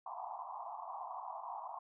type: band-pass noise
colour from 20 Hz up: white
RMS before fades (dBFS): -45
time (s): 0.06-1.79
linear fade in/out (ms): 5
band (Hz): 680 to 1100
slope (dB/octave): 96
effects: none